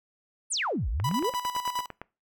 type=exponential two-way sweep; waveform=sine; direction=down then up; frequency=10548 to 46.92 to 573 Hz; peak=-26 dBFS; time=0.5-1.31 s; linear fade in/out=20 ms; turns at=0.89 s
type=click train; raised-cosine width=0.5 ms; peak=-22 dBFS; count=10; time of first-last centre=1-2.016 s; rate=8.86 Hz
type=tone with tremolo; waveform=45% pulse; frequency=987.8 Hz; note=B5; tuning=in tune; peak=-27 dBFS; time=1.04-1.86 s; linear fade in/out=5 ms; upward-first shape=square; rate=9.8 Hz; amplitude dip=65%
effects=noise-tail reverb RT60 0.3 s tail -23 dB re dry